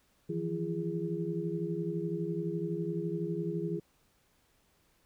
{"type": "tone cluster", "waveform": "sine", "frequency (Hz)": [160.9, 172.8, 339.2, 413], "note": ["E3", "F3", "E4", "G#4"], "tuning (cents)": [-42, -18, 50, -10], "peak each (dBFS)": [-37, -37, -37, -37], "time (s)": [0.29, 3.8], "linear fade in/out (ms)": 10, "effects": ["pink hiss -70 dBFS RMS until 5.05 s"]}